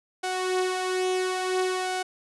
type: tone with flanger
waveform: sawtooth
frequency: 370 Hz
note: F#4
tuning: in tune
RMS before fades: -27 dBFS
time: 0.23-2.03 s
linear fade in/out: 10 ms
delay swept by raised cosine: 1.3 to 5.1 ms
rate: 0.58 Hz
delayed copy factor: +0.5
effects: resampled to 24000 Hz